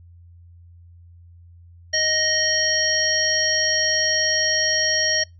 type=harmonic tone; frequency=622.3 Hz; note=D#5; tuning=in tune; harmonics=1 / 3 / 5 / 7 / 9; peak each=-27 / -23 / -29 / -28 / -21 dBFS; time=1.93-5.24 s; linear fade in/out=10 ms; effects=noise-tail reverb RT60 0.2 s tail -25 dB re dry + added 86 Hz sine -44 dBFS peak until 5.39 s